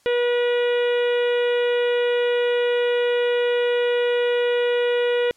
harmonic tone with a mistuned harmonic, 484 Hz, B4, 35 cents flat, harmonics 1 / 2 / 3 / 4 / 5 / 6 / 7 / 8, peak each -18 / -35 / -32 / -32 / -35 / -34 / -38 / -45 dBFS, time 0.06-5.31 s, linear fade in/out 0 ms, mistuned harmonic 8, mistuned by -32 cents, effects white hiss -60 dBFS RMS until 5.36 s + low-pass 10000 Hz 12 dB/octave

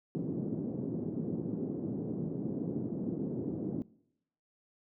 white band-pass noise, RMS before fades -36 dBFS, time 0.15-3.82 s, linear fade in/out 0 ms, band 130 to 340 Hz, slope 24 dB/octave, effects noise-tail reverb RT60 0.8 s tail -22 dB re dry

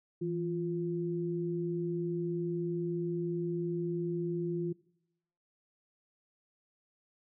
sine tone pair together, 165.61 / 348.7 Hz, E3 / F4, +8 / -3 cents, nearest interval octave + minor second, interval 1289 cents, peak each -35 / -33 dBFS, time 0.21-4.73 s, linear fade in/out 10 ms, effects noise-tail reverb RT60 0.8 s tail -22 dB re dry

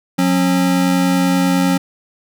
square tone pair together, 180.9 / 271 Hz, F#3 / C#4, -39 / -39 cents, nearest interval perfect fifth, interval 700 cents, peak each -16 dBFS, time 0.18-1.78 s, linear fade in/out 10 ms, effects none

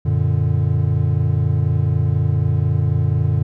triangle chord, Gb augmented, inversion none, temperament equal, 92.5 / 116.54 / 146.83 Hz, Gb2 / Bb2 / D3, 0 / 0 / 0 cents, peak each -17 dBFS, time 0.05-3.43 s, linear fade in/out 10 ms, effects none

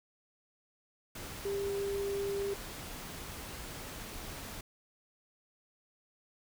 sine tone in noise, 398.6 Hz, G4, 29 cents sharp, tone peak -32 dBFS, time 1.45-2.54 s, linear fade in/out 5 ms, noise pink, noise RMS -44 dBFS, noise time 1.15-4.61 s, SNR +9 dB, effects none

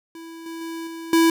square tone with level steps, 329.6 Hz, E4, in tune, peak -37 / -32 / -30 / -33 / -14 dBFS, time 0.15-1.3 s, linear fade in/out 2 ms, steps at 0.46 / 0.61 / 0.87 / 1.13 s, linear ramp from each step 2 ms, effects none

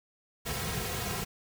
pink noise with comb filter, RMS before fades -34 dBFS, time 0.45-1.25 s, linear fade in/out 20 ms, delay 3.4 ms, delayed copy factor -0.85, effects none

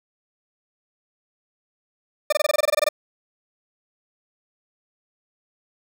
40% pulse tone bursts, 600 Hz, D5, 37 cents sharp, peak -15 dBFS, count 13, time 2.3-2.889 s, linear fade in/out 5 ms, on 25 ms, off 22 ms, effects none

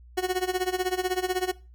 30% pulse tone with tremolo, 367.8 Hz, F#4, 10 cents flat, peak -19 dBFS, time 0.17-1.52 s, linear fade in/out 10 ms, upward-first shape sine, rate 16 Hz, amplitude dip 85%, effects noise-tail reverb RT60 0.3 s tail -20 dB re dry + added 60 Hz sine -47 dBFS peak until 1.74 s

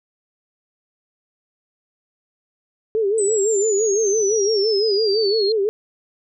sine tone with vibrato, 418.9 Hz, G#4, 15 cents sharp, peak -16 dBFS, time 2.95-5.69 s, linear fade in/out 0 ms, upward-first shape sine, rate 5.9 Hz, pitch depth 130 cents each way
sine exponential sweep, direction down, 8100 to 4186 Hz, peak -22 dBFS, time 3.18-5.52 s, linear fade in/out 2 ms
effects none

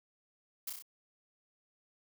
blue noise with echo, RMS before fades -38 dBFS, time 0.67-0.7 s, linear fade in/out 5 ms, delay 31 ms, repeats 4, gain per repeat -3 dB, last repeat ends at 0.824 s, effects none

